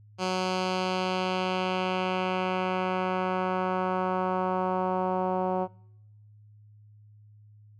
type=tone with low-pass filter sweep; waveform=10% pulse; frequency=185 Hz; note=F#3; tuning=in tune; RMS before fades=-28 dBFS; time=0.18-5.68 s; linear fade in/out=50 ms; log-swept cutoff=5400 to 780 Hz; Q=1.4; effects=noise-tail reverb RT60 0.9 s tail -26 dB re dry + added 105 Hz sine -51 dBFS peak until 7.79 s